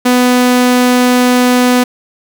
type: tone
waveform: sawtooth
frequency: 248.6 Hz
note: B3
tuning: 12 cents sharp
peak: -3 dBFS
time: 0.05-1.84 s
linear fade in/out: 10 ms
effects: none